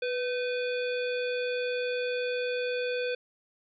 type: harmonic tone with a mistuned harmonic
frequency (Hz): 494.6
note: B4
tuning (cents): +3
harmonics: 1 / 3 / 5 / 7 / 9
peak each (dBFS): -29 / -38 / -37 / -43 / -46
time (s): 0.02-3.15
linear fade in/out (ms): 5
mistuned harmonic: 3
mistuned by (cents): +57
effects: none

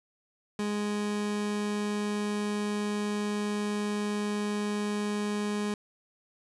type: tone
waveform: 30% pulse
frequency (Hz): 207.7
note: G#3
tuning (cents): 0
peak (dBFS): -26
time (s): 0.59-5.74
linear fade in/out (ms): 2
effects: resampled to 24000 Hz + 10-bit

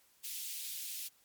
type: high-pass noise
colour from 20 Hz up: white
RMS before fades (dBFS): -42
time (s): 0.23-1.09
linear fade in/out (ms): 20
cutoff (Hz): 2600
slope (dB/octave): 24
effects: white hiss -68 dBFS RMS until 1.24 s + MP3 96 kbps

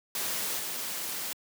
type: noise with level steps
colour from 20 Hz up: white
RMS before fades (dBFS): -32 / -35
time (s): 0.15-1.33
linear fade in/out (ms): 2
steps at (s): 0.59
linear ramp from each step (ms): 5
effects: high-pass 150 Hz 12 dB/octave

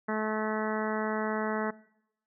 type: harmonic tone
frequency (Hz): 216.2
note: A3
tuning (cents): -30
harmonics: 1 / 2 / 3 / 4 / 5 / 6 / 7 / 8 / 9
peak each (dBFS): -32 / -35 / -37 / -38 / -39 / -40 / -40 / -41 / -42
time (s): 0.08-1.71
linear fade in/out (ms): 10
effects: noise-tail reverb RT60 0.8 s tail -21 dB re dry

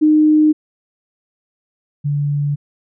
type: tone pair in turn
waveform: sine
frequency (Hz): 306.5 / 144.65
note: D#4 / D3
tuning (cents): -26 / -26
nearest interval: octave + minor second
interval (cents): 1300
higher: first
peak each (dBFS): -8 / -15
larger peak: first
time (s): 0.01-0.53 / 2.04-2.56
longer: neither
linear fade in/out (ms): 20
effects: none

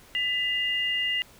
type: tone pair together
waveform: sine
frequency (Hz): 1994.7 / 2821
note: B6 / F7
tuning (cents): +17 / +17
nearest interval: tritone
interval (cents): 600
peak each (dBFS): -28 / -26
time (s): 0.15-1.22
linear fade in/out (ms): 0
effects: pink hiss -53 dBFS RMS until 1.39 s

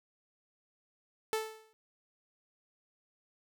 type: tone with exponential decay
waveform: sawtooth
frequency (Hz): 438.7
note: A4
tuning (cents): -5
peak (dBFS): -24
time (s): 1.33-1.73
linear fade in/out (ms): 0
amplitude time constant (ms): 85
effects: none

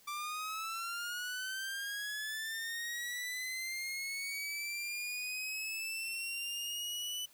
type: linear sweep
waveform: sawtooth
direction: up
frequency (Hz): 1169 to 2993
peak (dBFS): -34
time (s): 0.07-7.26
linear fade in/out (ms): 10
effects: white hiss -63 dBFS RMS until 7.33 s

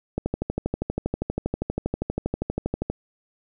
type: click train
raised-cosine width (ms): 2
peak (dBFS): -11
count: 35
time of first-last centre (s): 0.18-2.9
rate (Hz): 12.5
effects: none

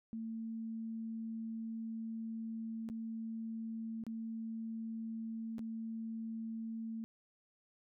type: tone with dropouts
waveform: sine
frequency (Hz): 224.8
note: A3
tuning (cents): +37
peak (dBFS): -39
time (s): 0.13-7.04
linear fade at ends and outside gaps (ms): 0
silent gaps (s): 2.889-2.899 / 4.038-4.066 / 5.583-5.592
effects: none

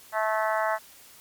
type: harmonic tone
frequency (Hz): 217.6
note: A3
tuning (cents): -19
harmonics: 3 / 4 / 5 / 6 / 7 / 8 / 9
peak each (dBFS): -27 / -29 / -31 / -33 / -34 / -35 / -36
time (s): 0.12-0.79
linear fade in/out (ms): 50
effects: white hiss -51 dBFS RMS until 1.2 s + MP3 96 kbps

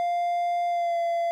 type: tone with pitch glide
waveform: triangle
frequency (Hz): 698 to 682.1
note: F5 to F5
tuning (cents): -1 to -41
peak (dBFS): -21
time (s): 0-1.31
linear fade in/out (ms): 0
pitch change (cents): -40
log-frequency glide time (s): 0.68-0.98
effects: none

